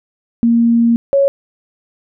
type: tone pair in turn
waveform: sine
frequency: 233.1 / 554.4 Hz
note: A#3 / C#5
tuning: 0 / 0 cents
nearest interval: octave + minor third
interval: 1500 cents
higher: second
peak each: -8 dBFS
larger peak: neither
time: 0.43-0.96 / 1.13-1.28 s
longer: first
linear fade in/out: 0 ms
effects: none